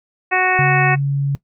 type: harmonic tone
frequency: 369.6 Hz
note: F#4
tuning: 2 cents flat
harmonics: 1 / 2 / 3 / 4 / 5 / 6 / 7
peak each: -23 / -18 / -23 / -24 / -19 / -23 / -22 dBFS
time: 0.31-0.96 s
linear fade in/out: 20 ms
type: tone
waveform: sine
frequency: 140 Hz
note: C#3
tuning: 18 cents sharp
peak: -15 dBFS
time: 0.59-1.35 s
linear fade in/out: 0 ms
effects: noise-tail reverb RT60 0.1 s tail -18 dB re dry